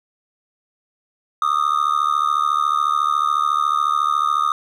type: tone with amplitude modulation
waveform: triangle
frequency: 1229 Hz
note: D#6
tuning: 22 cents flat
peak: -10 dBFS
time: 1.42-4.52 s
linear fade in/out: 2 ms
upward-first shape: sine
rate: 74 Hz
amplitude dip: 95%
effects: none

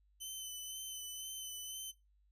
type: tone with vibrato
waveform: 15% pulse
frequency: 3038 Hz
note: F#7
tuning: 45 cents sharp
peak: -36 dBFS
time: 0.2-1.92 s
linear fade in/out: 20 ms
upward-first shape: sine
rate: 2 Hz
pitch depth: 24 cents each way
effects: noise-tail reverb RT60 0.2 s tail -17 dB re dry + added 50 Hz sine -68 dBFS peak until 2.31 s

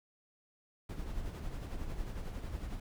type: noise with tremolo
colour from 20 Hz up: brown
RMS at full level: -38 dBFS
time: 0.89-2.8 s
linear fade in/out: 5 ms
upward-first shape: sine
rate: 11 Hz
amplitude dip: 45%
effects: none

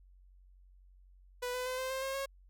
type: tone with pitch steps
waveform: sawtooth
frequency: 493.9 / 502.2 / 510.7 / 519.4 / 528.1 / 537 / 546.1 Hz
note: B4 / B4 / C5 / C5 / C5 / C5 / C#5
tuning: 0 / +29 / -42 / -13 / +16 / +45 / -26 cents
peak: -31 dBFS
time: 1.42-2.26 s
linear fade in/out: 10 ms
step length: 120 ms
effects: added 46 Hz sine -57 dBFS peak until 2.49 s

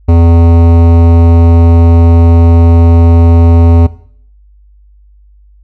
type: tone with hard clipping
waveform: sine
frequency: 84 Hz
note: E2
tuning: 33 cents sharp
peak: -4 dBFS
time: 0.08-3.87 s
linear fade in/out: 10 ms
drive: 16 dB
effects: noise-tail reverb RT60 0.6 s tail -18 dB re dry + added 50 Hz sine -38 dBFS peak until 5.63 s

